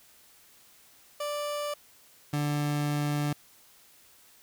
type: tone pair in turn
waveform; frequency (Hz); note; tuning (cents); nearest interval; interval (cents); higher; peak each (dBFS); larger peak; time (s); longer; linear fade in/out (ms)
30% pulse; 587.3 / 146.82; D5 / D3; 0 / 0; 2 octaves; 2400; first; -28 / -24; second; 1.2-1.74 / 2.33-3.33; second; 5
effects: white hiss -58 dBFS RMS until 4.42 s